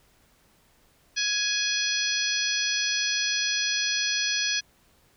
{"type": "harmonic tone with a mistuned harmonic", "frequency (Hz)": 834, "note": "G#5", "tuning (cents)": 7, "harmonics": [2, 3, 4, 5, 6, 7], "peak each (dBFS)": [-31, -31, -31, -31, -31, -31], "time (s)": [1.16, 4.61], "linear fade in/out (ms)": 20, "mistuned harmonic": 5, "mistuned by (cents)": 43, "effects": ["pink hiss -62 dBFS RMS until 5.16 s"]}